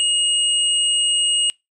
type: tone pair together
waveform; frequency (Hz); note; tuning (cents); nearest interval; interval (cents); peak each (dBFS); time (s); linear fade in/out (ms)
sine; 2870 / 8191; F7 / C9; +47 / -38; octave + tritone; 1815; -16 / -22; 0-1.5; 0
effects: noise-tail reverb RT60 0.2 s tail -23 dB re dry